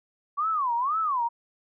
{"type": "tone with vibrato", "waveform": "sine", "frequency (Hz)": 1108.7, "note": "C#6", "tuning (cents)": 0, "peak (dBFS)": -23, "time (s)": [0.37, 1.29], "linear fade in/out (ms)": 20, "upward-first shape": "sine", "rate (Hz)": 2, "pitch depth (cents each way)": 300, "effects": []}